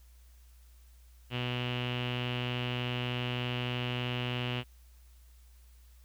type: tone with low-pass filter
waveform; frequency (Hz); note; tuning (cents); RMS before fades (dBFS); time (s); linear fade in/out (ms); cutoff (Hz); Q
sawtooth; 123.3; B2; -2; -34; 1.3-4.64; 50; 2900; 7.4
effects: added 60 Hz sine -54 dBFS peak until 6.04 s + white hiss -67 dBFS RMS until 6.04 s